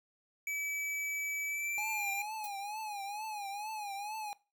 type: tone with pitch glide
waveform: square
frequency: 2296 to 2385 Hz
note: D7 to D7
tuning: -40 to +26 cents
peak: -35 dBFS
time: 0.47-2.22 s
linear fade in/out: 2 ms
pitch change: +66 cents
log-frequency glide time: 1.46-1.94 s
type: tone with vibrato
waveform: square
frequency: 830.6 Hz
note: G#5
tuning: in tune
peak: -39 dBFS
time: 1.78-4.33 s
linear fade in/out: 0 ms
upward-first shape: triangle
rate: 2.2 Hz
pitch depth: 110 cents each way
type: noise with exponential decay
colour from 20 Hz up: violet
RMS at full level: -40 dBFS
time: 2.44-2.55 s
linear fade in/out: 1 ms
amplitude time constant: 23 ms
effects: noise-tail reverb RT60 0.3 s tail -20 dB re dry